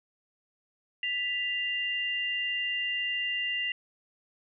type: tone pair together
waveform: sine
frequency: 1975.7 / 2794 Hz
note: B6 / F7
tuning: 0 / 0 cents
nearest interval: tritone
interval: 600 cents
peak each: -32 / -30 dBFS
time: 1.03-3.72 s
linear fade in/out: 2 ms
effects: none